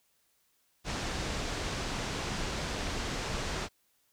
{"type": "low-pass noise", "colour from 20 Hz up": "pink", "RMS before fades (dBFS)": -35, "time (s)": [0.84, 3.69], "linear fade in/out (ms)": 50, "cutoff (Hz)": 7100, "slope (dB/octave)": 24, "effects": ["white hiss -72 dBFS RMS until 4.12 s"]}